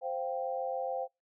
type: chord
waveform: sine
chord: C suspended fourth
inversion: none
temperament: just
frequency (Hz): 523.3 / 697.7 / 784.9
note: C5 / F5 / G5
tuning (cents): 0 / -2 / +2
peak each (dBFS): -35 / -38 / -37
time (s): 0.01-1.08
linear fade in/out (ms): 50
effects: noise-tail reverb RT60 0.2 s tail -23 dB re dry